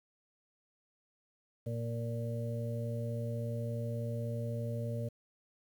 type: harmonic tone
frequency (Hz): 116.5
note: A#2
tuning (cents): -1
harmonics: 1 / 2 / 4 / 5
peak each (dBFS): -35 / -43 / -44 / -43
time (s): 1.66-5.09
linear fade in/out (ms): 10
effects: 10-bit